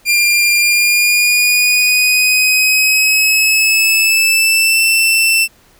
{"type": "tone with pitch glide", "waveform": "sawtooth", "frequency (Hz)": [2396, 2674], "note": ["D7", "E7"], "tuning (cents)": [34, 24], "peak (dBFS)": -6, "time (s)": [0.05, 5.48], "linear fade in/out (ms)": 50, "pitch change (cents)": 190, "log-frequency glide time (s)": [0.6, 4.84], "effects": ["pink hiss -49 dBFS RMS until 5.79 s"]}